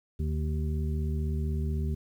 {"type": "harmonic tone with a mistuned harmonic", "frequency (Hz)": 76, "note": "D#2", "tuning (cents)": -40, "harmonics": [1, 2, 3, 5], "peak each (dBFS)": [-28, -34, -38, -42], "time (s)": [0.19, 1.95], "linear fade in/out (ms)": 10, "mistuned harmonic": 5, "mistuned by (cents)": 26, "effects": ["10-bit"]}